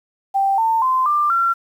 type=tone with pitch steps; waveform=sine; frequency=784 / 900.6 / 1034.5 / 1188.3 / 1365 Hz; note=G5 / A5 / C6 / D6 / F6; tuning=0 / +40 / -20 / +20 / -40 cents; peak=-14 dBFS; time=0.34-1.54 s; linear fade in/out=20 ms; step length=240 ms; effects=8-bit

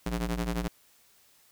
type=ring-modulated tone; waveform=sawtooth; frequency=115.6 Hz; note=A#2; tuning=14 cents flat; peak=-22 dBFS; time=0.06-0.68 s; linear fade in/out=5 ms; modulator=63.5 Hz; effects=white hiss -62 dBFS RMS until 1.51 s

